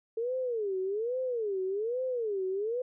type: tone with vibrato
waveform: sine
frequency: 440 Hz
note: A4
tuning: in tune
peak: -29 dBFS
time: 0.17-2.82 s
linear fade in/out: 5 ms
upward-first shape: sine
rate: 1.2 Hz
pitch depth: 280 cents each way
effects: none